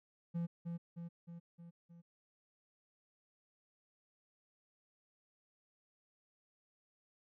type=tone with echo; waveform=triangle; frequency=170 Hz; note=F3; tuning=46 cents flat; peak=-33 dBFS; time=0.34-0.47 s; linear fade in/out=20 ms; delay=310 ms; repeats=5; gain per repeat=-4 dB; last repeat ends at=2.02 s; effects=none